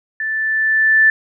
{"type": "tone with level ramp", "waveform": "sine", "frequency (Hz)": 1760, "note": "A6", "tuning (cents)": 0, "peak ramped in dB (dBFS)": [-19, -7], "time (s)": [0.2, 1.1], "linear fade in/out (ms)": 2, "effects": []}